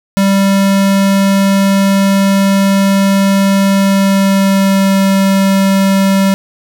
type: tone with pitch glide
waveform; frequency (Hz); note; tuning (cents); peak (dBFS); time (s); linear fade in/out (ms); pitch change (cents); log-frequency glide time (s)
square; 196 to 194.42; G3 to G3; 0 to -14; -8; 0.17-6.34; 0; -14; 3.74-4.96
effects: none